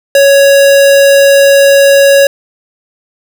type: tone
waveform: square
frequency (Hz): 556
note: C#5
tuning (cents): +5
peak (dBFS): -3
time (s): 0.15-2.27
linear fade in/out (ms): 2
effects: none